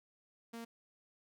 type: tone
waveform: sawtooth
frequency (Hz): 231.1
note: A#3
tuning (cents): -15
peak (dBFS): -40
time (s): 0.53-0.65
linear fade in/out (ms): 10
effects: none